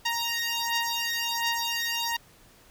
10% pulse beating tone pair, 932.3 / 933.7 Hz, A#5 / A#5, 0 / +3 cents, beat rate 1.4 Hz, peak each -21 dBFS, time 0.05-2.17 s, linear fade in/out 10 ms, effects pink hiss -56 dBFS RMS until 2.7 s

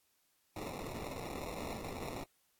violet noise with sample-and-hold, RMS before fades -43 dBFS, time 0.56-2.24 s, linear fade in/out 2 ms, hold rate 1575 Hz, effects white hiss -75 dBFS RMS until 2.59 s + AAC 64 kbps

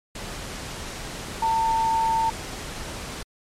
sine tone in noise, 900 Hz, A5, 39 cents sharp, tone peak -19 dBFS, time 1.42-2.3 s, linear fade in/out 5 ms, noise pink, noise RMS -34 dBFS, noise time 0.15-3.23 s, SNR +12 dB, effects low-pass 9000 Hz 12 dB/octave + MP3 64 kbps

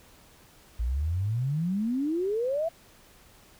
sine exponential sweep, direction up, 55 to 681 Hz, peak -25 dBFS, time 0.79-2.69 s, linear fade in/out 10 ms, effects pink hiss -56 dBFS RMS until 3.59 s

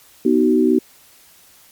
sine chord, B major, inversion none, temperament equal with one note detuned, 246.9 / 311.1 / 377.1 Hz, B3 / D#4 / F#4, 0 / 0 / +33 cents, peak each -16 dBFS, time 0.25-0.79 s, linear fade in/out 5 ms, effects white hiss -49 dBFS RMS until 1.71 s + MP3 96 kbps

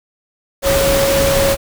sine tone in noise, 551 Hz, C#5, 11 cents flat, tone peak -13 dBFS, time 0.62-1.57 s, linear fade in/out 50 ms, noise pink, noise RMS -17 dBFS, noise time 0.62-1.57 s, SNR +1 dB, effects none

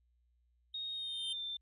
square tone with exponential growth, 3136 Hz, G7, in tune, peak -37 dBFS, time 0.73-1.33 s, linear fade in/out 5 ms, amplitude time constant 130 ms
sine tone with pitch glide, 3729 to 3567 Hz, A#7 to A7, 0 to +23 cents, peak -38 dBFS, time 0.74-1.57 s, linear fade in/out 5 ms, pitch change -77 cents, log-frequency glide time 0.95-1.44 s
effects added 60 Hz sine -70 dBFS peak until 1.61 s + resampled to 24000 Hz

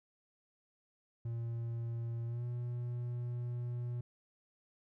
triangle tone with pitch glide, 116.54 to 121.14 Hz, A#2 to B2, 0 to -33 cents, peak -34 dBFS, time 1.25-4.01 s, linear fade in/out 5 ms, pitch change +67 cents, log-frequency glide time 2.26-2.44 s, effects none

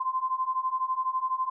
sine beating tone pair, 1030 / 1042 Hz, C6 / C6, -28 / -7 cents, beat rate 12 Hz, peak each -30 / -28 dBFS, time 0-1.5 s, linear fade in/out 10 ms, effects none

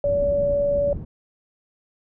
sine tone, 572 Hz, D5, 46 cents flat, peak -18 dBFS, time 0.04-0.93 s, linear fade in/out 2 ms
pink low-pass noise, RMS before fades -31 dBFS, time 0.04-1.05 s, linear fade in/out 10 ms, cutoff 230 Hz, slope 12 dB/octave
effects none

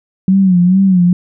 sine tone with vibrato, 185 Hz, F#3, in tune, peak -6 dBFS, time 0.28-1.13 s, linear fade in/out 2 ms, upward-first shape sine, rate 2.3 Hz, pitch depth 93 cents each way, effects none

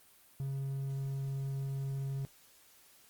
triangle tone, 136.4 Hz, C#3, 28 cents flat, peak -32 dBFS, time 0.4-2.25 s, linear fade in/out 0 ms, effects white hiss -62 dBFS RMS until 3.09 s + Opus 32 kbps

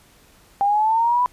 sine linear sweep, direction up, 792 to 999 Hz, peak -15 dBFS, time 0.61-1.26 s, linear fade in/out 0 ms, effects pink hiss -53 dBFS RMS until 1.32 s + resampled to 32000 Hz

